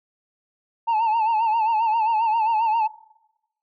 sine tone with vibrato, 891 Hz, A5, 22 cents sharp, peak -15 dBFS, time 0.87-2.88 s, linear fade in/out 20 ms, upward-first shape sine, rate 7.5 Hz, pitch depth 80 cents each way, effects noise-tail reverb RT60 0.9 s tail -22 dB re dry + tanh soft clip ceiling -17 dBFS

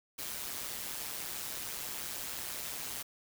white noise with amplitude modulation, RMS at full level -37 dBFS, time 0.18-3.03 s, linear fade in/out 10 ms, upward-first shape sine, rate 140 Hz, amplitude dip 70%, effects none

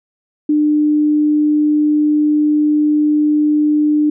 sine tone, 300 Hz, D4, 37 cents sharp, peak -10 dBFS, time 0.49-4.1 s, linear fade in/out 5 ms, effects none

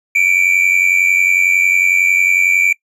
triangle tone pair together, 2289 / 2380 Hz, D7 / D7, -45 / +22 cents, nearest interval minor second, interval 67 cents, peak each -11 dBFS, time 0.15-2.73 s, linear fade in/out 5 ms, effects noise-tail reverb RT60 0.1 s tail -23 dB re dry + resampled to 32000 Hz

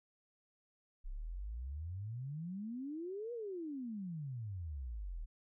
sine exponential two-way sweep, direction up then down, 31.09 to 488.7 to 36.56 Hz, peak -40 dBFS, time 1.04-5.26 s, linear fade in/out 20 ms, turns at 3.33 s, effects none

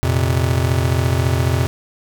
square chord, F suspended fourth, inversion none, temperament just, 87.31 / 116.41 / 130.96 Hz, F2 / Bb2 / C3, 0 / -2 / +2 cents, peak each -19 / -21 / -20 dBFS, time 0.03-1.67 s, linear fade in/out 0 ms, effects none

